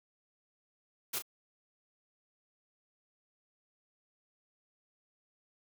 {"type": "noise with echo", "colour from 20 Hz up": "white", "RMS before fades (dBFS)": -35, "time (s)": [1.13, 1.19], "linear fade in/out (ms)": 10, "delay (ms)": 33, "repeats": 1, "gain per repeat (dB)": -8, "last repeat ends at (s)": 1.223, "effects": ["high-pass 200 Hz 12 dB/octave"]}